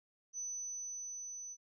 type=tone with level ramp; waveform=sine; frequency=6000 Hz; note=F#8; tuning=23 cents sharp; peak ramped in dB=-38 to -44 dBFS; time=0.33-1.57 s; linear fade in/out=50 ms; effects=none